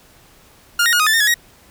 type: tone with pitch steps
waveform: sawtooth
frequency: 1412 / 1864 / 1438 / 1248 / 1756 / 1826 / 1690 / 1889 Hz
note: F6 / A#6 / F#6 / D#6 / A6 / A#6 / G#6 / A#6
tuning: +19 / -1 / -50 / +5 / -4 / -36 / +30 / +22 cents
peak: -9 dBFS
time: 0.79-1.342 s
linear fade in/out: 5 ms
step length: 69 ms
effects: pink hiss -49 dBFS RMS until 1.7 s